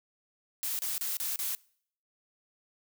blue noise bursts, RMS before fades -33 dBFS, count 5, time 0.63-1.55 s, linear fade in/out 0 ms, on 160 ms, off 30 ms, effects noise-tail reverb RT60 0.6 s tail -24 dB re dry

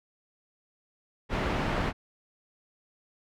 pink low-pass noise, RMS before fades -29 dBFS, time 1.29-1.93 s, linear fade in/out 50 ms, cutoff 2200 Hz, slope 12 dB/octave, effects none

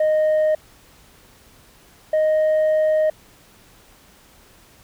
sine tone pair in turn, 619 / 621.6 Hz, D#5 / D#5, -9 / -2 cents, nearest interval unison, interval 7 cents, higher second, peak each -12 dBFS, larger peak neither, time 0-0.55 / 2.13-3.1 s, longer second, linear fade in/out 5 ms, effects tanh soft clip ceiling -14 dBFS + pink hiss -51 dBFS RMS until 4.83 s

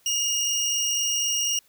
square tone pair together, 2846 / 5692 Hz, F7 / F8, +32 / +32 cents, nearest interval octave, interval 1200 cents, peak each -27 / -25 dBFS, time 0.06-1.59 s, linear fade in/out 2 ms, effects white hiss -61 dBFS RMS until 1.68 s

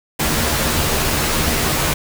pink noise with comb filter, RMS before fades -18 dBFS, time 0.19-1.94 s, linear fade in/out 10 ms, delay 13 ms, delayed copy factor +0.6, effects none

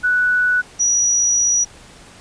sine tone pair in turn, 1480 / 5822 Hz, F#6 / F#8, 0 / -29 cents, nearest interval 2 octaves, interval 2371 cents, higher second, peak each -13 dBFS, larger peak neither, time 0.03-0.62 / 0.79-1.65 s, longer second, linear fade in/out 20 ms, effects pink hiss -43 dBFS RMS until 2.2 s + resampled to 22050 Hz

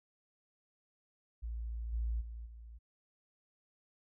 sine tone with level steps, 57 Hz, A#1, 38 cents flat, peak -37 / -32 / -42 / -48 dBFS, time 1.42-2.79 s, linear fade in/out 20 ms, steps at 1.92 / 2.2 / 2.45 s, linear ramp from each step 20 ms, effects none

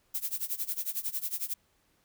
violet noise with tremolo, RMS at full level -31 dBFS, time 0.14-1.54 s, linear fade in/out 10 ms, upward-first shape sine, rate 11 Hz, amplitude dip 90%, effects pink hiss -70 dBFS RMS until 2.04 s

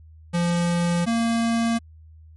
square tone pair in turn, 172.7 / 230.5 Hz, F3 / A#3, -19 / -19 cents, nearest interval perfect fourth, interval 500 cents, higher second, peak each -20 dBFS, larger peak neither, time 0.33-1.06 / 1.06-1.79 s, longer neither, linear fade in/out 20 ms, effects added 79 Hz sine -44 dBFS peak until 2.36 s + MP3 48 kbps

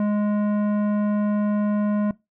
sine tone with tanh clipping, 207.9 Hz, G#3, 2 cents sharp, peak -21 dBFS, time 0-2.11 s, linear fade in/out 2 ms, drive 13 dB, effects noise-tail reverb RT60 0.2 s tail -20 dB re dry

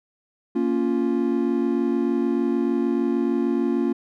triangle chord, Bb minor, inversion none, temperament just, 233.1 / 279.7 / 349.6 Hz, Bb3 / Db4 / F4, 0 / +16 / +2 cents, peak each -22 dBFS, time 0.55-3.93 s, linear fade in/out 10 ms, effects none

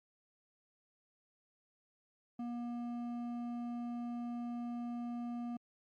sine tone with hard clipping, 239.1 Hz, A#3, 44 cents sharp, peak -40 dBFS, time 2.39-5.57 s, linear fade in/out 5 ms, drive 8 dB, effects Opus 48 kbps

